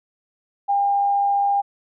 sine tone with amplitude modulation, 803 Hz, G5, 41 cents sharp, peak -15 dBFS, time 0.68-1.62 s, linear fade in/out 20 ms, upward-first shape sine, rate 94.8 Hz, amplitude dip 25%, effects none

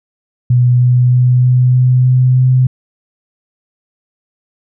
sine tone with pitch steps, 123.47 / 124.26 / 125.05 / 125.85 / 126.65 / 127.46 / 128.27 Hz, B2 / B2 / B2 / B2 / B2 / C3 / C3, 0 / +11 / +22 / +33 / +44 / -45 / -34 cents, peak -6 dBFS, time 0.5-2.67 s, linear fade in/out 5 ms, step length 310 ms, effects none

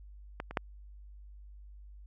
clicks, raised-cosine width 0.5 ms, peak -21 / -26 / -13 dBFS, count 3, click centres 0.401 / 0.51 / 0.572 s, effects added 50 Hz sine -48 dBFS peak until 2.06 s

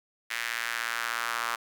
sawtooth tone with high-pass filter sweep, 116.54 Hz, A#2, in tune, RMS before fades -32 dBFS, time 0.3-1.56 s, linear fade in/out 10 ms, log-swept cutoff 1900 to 1200 Hz, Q 2.5, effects none

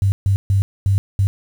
sine tone bursts at uneven times, 98 Hz, G2, in tune, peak -12 dBFS, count 5, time 0.02-0.12 / 0.26-0.36 / 0.5-0.62 / 0.86-0.98 / 1.19-1.27 s, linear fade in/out 0 ms, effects 7-bit

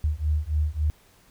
sine beating tone pair, 74.3 / 77.9 Hz, D2 / D#2, +21 / +3 cents, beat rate 3.6 Hz, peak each -25 dBFS, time 0.04-0.9 s, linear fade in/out 0 ms, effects pink hiss -58 dBFS RMS until 1.3 s

